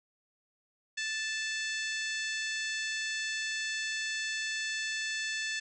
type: harmonic tone with a mistuned harmonic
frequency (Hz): 878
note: A5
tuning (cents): -4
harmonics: 2 / 3 / 4 / 5 / 6 / 7 / 8 / 9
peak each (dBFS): -35 / -39 / -41 / -43 / -45 / -46 / -47 / -48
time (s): 0.97-5.6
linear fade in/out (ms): 10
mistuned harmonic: 7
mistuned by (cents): +22
effects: none